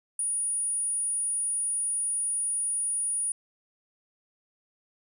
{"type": "tone", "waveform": "sine", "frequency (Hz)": 9630, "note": "D9", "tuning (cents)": 42, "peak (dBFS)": -26, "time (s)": [0.19, 3.32], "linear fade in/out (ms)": 2, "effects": []}